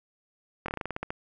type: slowing click train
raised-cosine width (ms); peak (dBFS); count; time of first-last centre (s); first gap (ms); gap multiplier
0.5; -17; 11; 0.66-1.105; 23; 1.14
effects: none